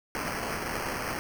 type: noise with sample-and-hold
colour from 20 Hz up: white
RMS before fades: -33 dBFS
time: 0.15-1.19 s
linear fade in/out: 0 ms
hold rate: 3675 Hz
effects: none